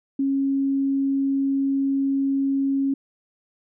sine tone, 273.6 Hz, C#4, 23 cents flat, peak -19 dBFS, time 0.19-2.94 s, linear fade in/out 5 ms, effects none

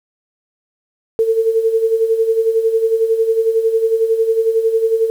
sine tone with tremolo, 450 Hz, A4, 39 cents sharp, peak -9 dBFS, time 1.19-5.1 s, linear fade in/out 0 ms, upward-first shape sine, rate 11 Hz, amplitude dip 65%, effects 7-bit

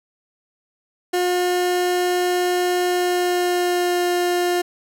30% pulse tone with pitch glide, 358.3 to 354.2 Hz, F4 to F4, +44 to +24 cents, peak -15 dBFS, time 1.13-4.62 s, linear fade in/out 10 ms, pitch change -20 cents, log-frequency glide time 2.85-4.06 s, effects none

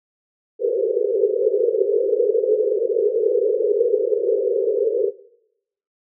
white band-pass noise, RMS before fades -19 dBFS, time 0.59-5.12 s, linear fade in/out 50 ms, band 390 to 500 Hz, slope 96 dB/octave, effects noise-tail reverb RT60 0.8 s tail -20 dB re dry

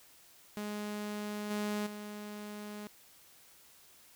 sawtooth tone with level steps, 208.6 Hz, G#3, 8 cents sharp, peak -33 / -29 / -38 dBFS, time 0.57-2.87 s, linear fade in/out 0 ms, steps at 1.5 / 1.86 s, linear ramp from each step 10 ms, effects white hiss -60 dBFS RMS until 4.15 s

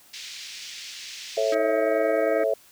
white band-pass noise, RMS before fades -39 dBFS, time 0.13-1.55 s, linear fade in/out 10 ms, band 2100 to 5900 Hz, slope 24 dB/octave
sine chord, A major, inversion none, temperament just, 440 / 550 / 660 Hz, A4 / C#5 / E5, 0 / -14 / +2 cents, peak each -26 / -25 / -24 dBFS, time 1.37-2.54 s, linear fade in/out 5 ms
harmonic tone, 318.8 Hz, D#4, 42 cents sharp, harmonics 1 / 2 / 4 / 5 / 6 / 7, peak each -30 / -33 / -36 / -37 / -38 / -38 dBFS, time 1.52-2.44 s, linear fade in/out 5 ms
effects white hiss -54 dBFS RMS until 2.71 s

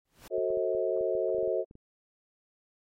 pink noise with exponential growth, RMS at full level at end -45 dBFS, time 0.05-0.28 s, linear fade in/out 5 ms, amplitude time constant 50 ms
sine chord, F# diminished seventh, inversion none, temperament just, 370 / 444 / 532.8 / 639.4 Hz, F#4 / A4 / C5 / Eb5, 0 / +16 / +31 / +47 cents, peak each -32 dBFS, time 0.3-1.65 s, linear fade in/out 50 ms
clicks, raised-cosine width 3 ms, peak -38 dBFS, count 12, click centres 0.382 / 0.505 / 0.573 / 0.75 / 1.01 / 1.152 / 1.347 / 1.384 / 1.429 / 1.477 / 1.711 / 1.754 s
effects AAC 48 kbps

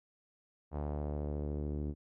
sawtooth tone with low-pass filter sweep, 73.8 Hz, D2, 9 cents sharp, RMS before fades -37 dBFS, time 0.71-1.95 s, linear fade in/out 50 ms, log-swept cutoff 840 to 320 Hz, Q 1.7, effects none

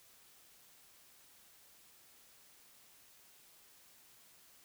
silence, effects white hiss -63 dBFS RMS until 4.64 s

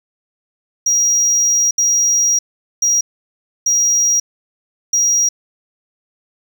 triangle tone bursts at uneven times, 5720 Hz, F8, 41 cents sharp, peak -10 dBFS, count 5, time 0.86-1.71 / 1.78-2.39 / 2.82-3.01 / 3.66-4.2 / 4.93-5.29 s, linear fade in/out 5 ms, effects none

